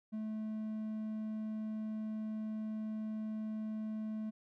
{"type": "tone", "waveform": "triangle", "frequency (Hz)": 216.8, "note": "A3", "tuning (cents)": -25, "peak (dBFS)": -35, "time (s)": [0.12, 4.31], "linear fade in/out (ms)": 20, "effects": []}